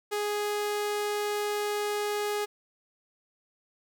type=tone; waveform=sawtooth; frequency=415.3 Hz; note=G#4; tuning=in tune; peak=-24 dBFS; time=0.11-2.46 s; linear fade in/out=20 ms; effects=none